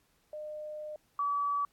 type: tone pair in turn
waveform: sine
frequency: 607 / 1145.9 Hz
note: D#5 / D6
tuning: -43 / -43 cents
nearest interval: major seventh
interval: 1100 cents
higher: second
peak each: -38 / -28 dBFS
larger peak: second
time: 0.33-0.96 / 1.19-1.65 s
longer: first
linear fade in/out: 2 ms
effects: pink hiss -71 dBFS RMS until 1.72 s + AAC 64 kbps